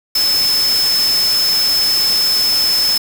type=tone in noise; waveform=sine; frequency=5240 Hz; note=E8; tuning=11 cents flat; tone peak=-12 dBFS; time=0.15-2.98 s; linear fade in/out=5 ms; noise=white; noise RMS=-22 dBFS; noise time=0.15-2.98 s; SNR=+7 dB; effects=none

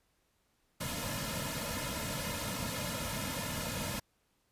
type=noise with comb filter; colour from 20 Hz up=pink; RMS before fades=-37 dBFS; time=0.8-4 s; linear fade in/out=10 ms; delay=2.6 ms; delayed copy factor=-1; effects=pink hiss -75 dBFS RMS until 4.51 s + resampled to 32000 Hz

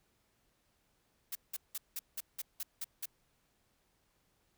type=noise bursts; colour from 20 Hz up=blue; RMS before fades=-39 dBFS; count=9; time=1.32-3.057 s; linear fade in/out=5 ms; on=33 ms; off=180 ms; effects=pink hiss -75 dBFS RMS until 4.57 s

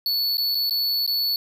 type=tone with dropouts; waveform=square; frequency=4435 Hz; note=C#8; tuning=in tune; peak=-21 dBFS; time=0.06-1.36 s; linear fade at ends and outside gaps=1 ms; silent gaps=0.371-0.381 / 0.547-0.552 / 0.697-0.708 / 1.064-1.076 s; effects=none

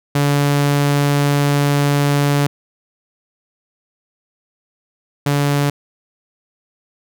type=tone pair in turn; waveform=sawtooth; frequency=143.3 / 143.3 Hz; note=D3 / D3; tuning=-42 / -42 cents; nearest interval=unison; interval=0 cents; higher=neither; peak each=-9 / -10 dBFS; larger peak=first; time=0.15-2.47 / 5.26-5.7 s; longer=first; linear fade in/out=5 ms; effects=none

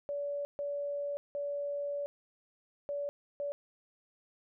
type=tone bursts at uneven times; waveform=sine; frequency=573 Hz; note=D5; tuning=43 cents flat; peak=-33 dBFS; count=5; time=0.09-0.45 / 0.59-1.17 / 1.35-2.06 / 2.89-3.09 / 3.4-3.52 s; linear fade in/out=0 ms; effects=none

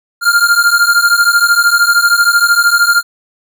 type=beating tone pair; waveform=square; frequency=1396 / 1409 Hz; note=F6 / F6; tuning=-1 / +15 cents; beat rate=13 Hz; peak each=-11 dBFS; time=0.21-3.03 s; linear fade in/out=50 ms; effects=none

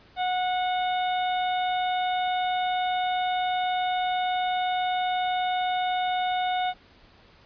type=harmonic tone; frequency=732 Hz; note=F#5; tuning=19 cents flat; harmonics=1 / 2 / 3 / 4 / 5; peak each=-24 / -36 / -37 / -40 / -36 dBFS; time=0.16-6.74 s; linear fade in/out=50 ms; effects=pink hiss -55 dBFS RMS until 7.45 s + resampled to 11025 Hz

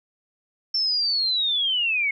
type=linear sweep; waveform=sine; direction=down; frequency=5400 to 2155 Hz; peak=-20 dBFS; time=0.74-2.11 s; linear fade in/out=5 ms; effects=none

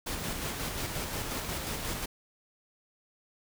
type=noise with tremolo; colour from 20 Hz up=pink; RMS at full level=-34 dBFS; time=0.06-2.06 s; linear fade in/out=10 ms; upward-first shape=square; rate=5.6 Hz; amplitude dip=30%; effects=none

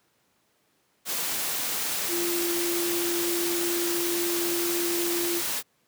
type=tone in noise; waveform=sine; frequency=344.9 Hz; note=F4; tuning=22 cents flat; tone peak=-27 dBFS; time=2.08-5.42 s; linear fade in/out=50 ms; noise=white; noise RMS=-29 dBFS; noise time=1.05-5.63 s; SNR=-1 dB; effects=pink hiss -68 dBFS RMS until 5.87 s + high-pass 150 Hz 12 dB/octave

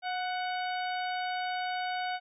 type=harmonic tone with a mistuned harmonic; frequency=743 Hz; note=F#5; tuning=7 cents sharp; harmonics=1 / 2 / 3 / 4 / 5 / 6; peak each=-32 / -38 / -42 / -44 / -46 / -48 dBFS; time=0.02-2.2 s; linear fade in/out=50 ms; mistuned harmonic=1; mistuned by=-31 cents; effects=none

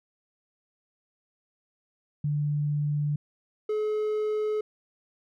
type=tone pair in turn; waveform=sine / triangle; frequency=147.3 / 426.9 Hz; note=D3 / G#4; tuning=+6 / +48 cents; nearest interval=octave + tritone; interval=1842 cents; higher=second; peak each=-24 / -23 dBFS; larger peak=second; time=2.24-3.16 / 3.69-4.61 s; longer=neither; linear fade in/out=5 ms; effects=none

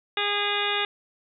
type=harmonic tone with a mistuned harmonic; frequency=409.6 Hz; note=G#4; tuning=24 cents flat; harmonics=1 / 2 / 3 / 4 / 5 / 6 / 7 / 8 / 9; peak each=-32 / -32 / -32 / -32 / -32 / -32 / -32 / -32 / -32 dBFS; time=0.17-0.85 s; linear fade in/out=2 ms; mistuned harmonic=8; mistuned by=+72 cents; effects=none

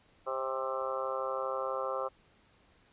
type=harmonic tone with a mistuned harmonic; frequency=132.3 Hz; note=C3; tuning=20 cents sharp; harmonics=3 / 4 / 5 / 6 / 7 / 8 / 9 / 10; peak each=-42 / -35 / -44 / -42 / -50 / -40 / -40 / -41 dBFS; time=0.26-2.09 s; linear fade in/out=20 ms; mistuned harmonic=5; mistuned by=-44 cents; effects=pink hiss -65 dBFS RMS until 2.92 s + resampled to 8000 Hz

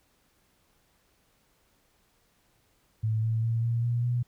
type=tone with pitch steps; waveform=sine; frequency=110 / 112.25 / 114.54 / 116.88 / 119.26 / 121.7 Hz; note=A2 / A2 / A#2 / A#2 / A#2 / B2; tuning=0 / +35 / -30 / +5 / +40 / -25 cents; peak=-24 dBFS; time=3.03-4.23 s; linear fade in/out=10 ms; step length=200 ms; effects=pink hiss -68 dBFS RMS until 4.27 s

